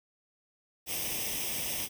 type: noise with comb filter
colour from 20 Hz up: white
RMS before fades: -34 dBFS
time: 0.86-1.89 s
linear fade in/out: 50 ms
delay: 0.35 ms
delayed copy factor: +0.75
effects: none